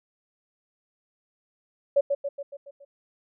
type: tone with echo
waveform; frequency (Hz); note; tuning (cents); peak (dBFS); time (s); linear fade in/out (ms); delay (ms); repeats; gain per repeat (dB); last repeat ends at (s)
sine; 563; C#5; +27; -16; 1.96-2.01; 10; 140; 6; -5; 2.85
effects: none